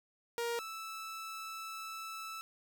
sawtooth tone pair in turn, 470 / 1315.2 Hz, A#4 / E6, +14 / -4 cents, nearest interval octave + tritone, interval 1782 cents, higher second, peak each -30 / -38 dBFS, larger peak first, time 0.38-0.59 / 0.59-2.41 s, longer second, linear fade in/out 0 ms, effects none

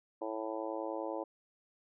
harmonic tone, 110 Hz, A2, in tune, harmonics 3 / 4 / 5 / 6 / 7 / 8 / 9, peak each -41 / -44 / -40 / -46 / -46 / -45 / -48 dBFS, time 0.21-1.24 s, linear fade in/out 10 ms, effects none

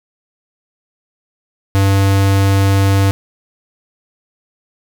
square tone, 98 Hz, G2, in tune, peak -10 dBFS, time 1.75-3.11 s, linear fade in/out 0 ms, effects none

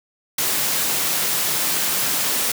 white high-pass noise, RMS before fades -21 dBFS, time 0.38-2.52 s, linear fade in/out 5 ms, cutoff 110 Hz, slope 48 dB/octave, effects none

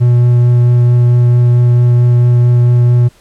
triangle tone with vibrato, 121.4 Hz, B2, 29 cents flat, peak -3 dBFS, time 0-3.09 s, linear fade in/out 20 ms, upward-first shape triangle, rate 4.5 Hz, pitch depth 9 cents each way, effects pink hiss -47 dBFS RMS until 3.2 s + low-pass 11000 Hz 12 dB/octave

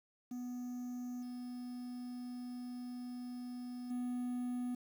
triangle tone with level steps, 246.9 Hz, B3, in tune, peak -38 / -40 / -34 dBFS, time 0.31-4.75 s, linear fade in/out 5 ms, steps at 1.22 / 3.9 s, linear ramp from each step 10 ms, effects 10-bit

